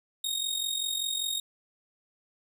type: tone with amplitude modulation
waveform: sawtooth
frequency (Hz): 3729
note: A#7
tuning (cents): 0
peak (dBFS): -23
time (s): 0.24-1.4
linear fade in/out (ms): 5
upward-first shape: sine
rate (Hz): 45.1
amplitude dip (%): 65
effects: none